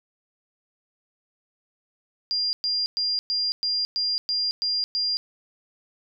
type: tone bursts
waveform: sine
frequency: 4800 Hz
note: D8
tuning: 37 cents sharp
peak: -22 dBFS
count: 9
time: 2.31-5.17 s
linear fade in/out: 0 ms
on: 220 ms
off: 110 ms
effects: none